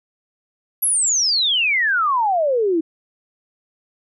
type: exponential sweep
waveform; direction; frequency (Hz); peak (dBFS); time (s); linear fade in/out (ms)
sine; down; 11660 to 311.2; -15; 0.82-2.81; 10
effects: none